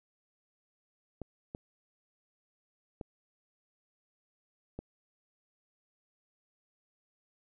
clicks, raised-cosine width 2 ms, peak -26 dBFS, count 4, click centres 1.217 / 1.549 / 3.012 / 4.79 s, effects none

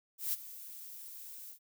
violet noise with ADSR envelope, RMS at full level -32 dBFS, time 0.18-1.59 s, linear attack 150 ms, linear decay 25 ms, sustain -16 dB, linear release 92 ms, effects none

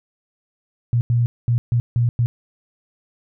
sine tone bursts at uneven times, 119.2 Hz, A#2, 39 cents sharp, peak -14 dBFS, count 6, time 0.93-1.01 / 1.1-1.26 / 1.48-1.58 / 1.72-1.8 / 1.96-2.09 / 2.19-2.26 s, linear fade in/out 0 ms, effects none

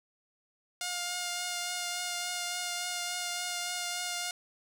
5% pulse tone with vibrato, 710 Hz, F5, 28 cents sharp, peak -21 dBFS, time 0.81-4.31 s, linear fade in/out 2 ms, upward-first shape triangle, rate 3.5 Hz, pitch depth 17 cents each way, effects none

